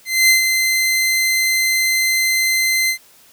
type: tone with ADSR envelope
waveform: sawtooth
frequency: 2069 Hz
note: C7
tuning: 20 cents flat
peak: -5 dBFS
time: 0.05-2.98 s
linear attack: 240 ms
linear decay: 120 ms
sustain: -6 dB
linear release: 88 ms
effects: white hiss -49 dBFS RMS until 3.32 s